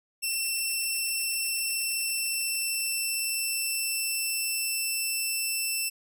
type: tone with pitch glide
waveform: 10% pulse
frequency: 2692 to 2669 Hz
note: E7 to E7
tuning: +36 to +21 cents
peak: -19 dBFS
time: 0.22-5.9 s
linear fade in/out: 20 ms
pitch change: -15 cents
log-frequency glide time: 1.6-4.8 s
effects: none